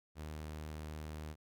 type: tone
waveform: sawtooth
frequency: 76.9 Hz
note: D#2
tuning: 20 cents flat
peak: -39 dBFS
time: 0.15-1.36 s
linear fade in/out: 50 ms
effects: none